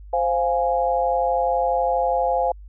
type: chord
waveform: sine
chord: F minor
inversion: second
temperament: equal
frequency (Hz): 523.3 / 698.5 / 830.6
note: C5 / F5 / Ab5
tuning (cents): 0 / 0 / 0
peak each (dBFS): -22 / -22 / -23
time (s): 0.13-2.52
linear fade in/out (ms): 5
effects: added 50 Hz sine -38 dBFS peak until 2.68 s